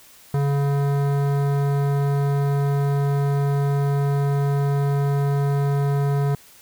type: tone with hard clipping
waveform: sine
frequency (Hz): 141.1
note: C#3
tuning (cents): +31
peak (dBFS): -20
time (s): 0.34-6.35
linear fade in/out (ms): 2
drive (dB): 16
effects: white hiss -49 dBFS RMS until 6.61 s